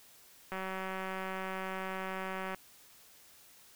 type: click train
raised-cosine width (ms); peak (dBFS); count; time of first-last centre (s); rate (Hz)
0.5; -24; 384; 0.52-2.546; 189
effects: white hiss -59 dBFS RMS until 3.75 s